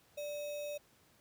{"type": "tone with sample-and-hold", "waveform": "sine", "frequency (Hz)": 587.3, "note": "D5", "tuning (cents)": 0, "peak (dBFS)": -38, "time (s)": [0.17, 0.78], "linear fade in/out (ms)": 10, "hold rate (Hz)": 3150, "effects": ["pink hiss -67 dBFS RMS until 1.2 s", "high-pass 80 Hz 12 dB/octave"]}